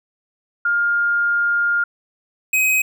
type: tone pair in turn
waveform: sine / square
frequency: 1410 / 2527 Hz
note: F6 / D#7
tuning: +16 / +26 cents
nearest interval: minor seventh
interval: 1010 cents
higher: second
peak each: -15 dBFS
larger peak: neither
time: 0.65-1.84 / 2.53-2.82 s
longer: first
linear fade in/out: 5 ms
effects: none